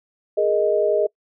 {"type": "chord", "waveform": "sine", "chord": "Ab suspended second", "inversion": "none", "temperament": "equal", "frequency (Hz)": [415.3, 466.2, 622.3], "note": ["Ab4", "Bb4", "Eb5"], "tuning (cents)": [0, 0, 0], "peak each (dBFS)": [-20, -23, -19], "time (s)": [0.37, 1.07], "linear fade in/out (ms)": 10, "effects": ["noise-tail reverb RT60 0.1 s tail -25 dB re dry"]}